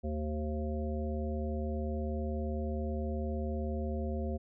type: harmonic tone with a mistuned harmonic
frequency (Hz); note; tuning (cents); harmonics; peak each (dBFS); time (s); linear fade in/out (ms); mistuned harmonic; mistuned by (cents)
75.8; D#2; -45; 1 / 3 / 5 / 7 / 9; -34 / -38 / -42 / -42 / -45; 0.03-4.38; 20; 5; +20
effects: none